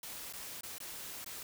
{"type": "noise with dropouts", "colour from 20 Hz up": "white", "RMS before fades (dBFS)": -45, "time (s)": [0.03, 1.43], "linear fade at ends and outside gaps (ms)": 2, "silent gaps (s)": [[0.326, 0.335], [0.609, 0.633], [0.783, 0.802], [1.245, 1.261]], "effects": []}